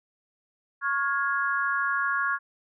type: tone cluster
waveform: sine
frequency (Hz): 1105 / 1413 / 1660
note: C#6 / F6 / G#6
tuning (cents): -6 / +20 / -1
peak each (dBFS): -28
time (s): 0.81-2.39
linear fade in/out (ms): 50
effects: none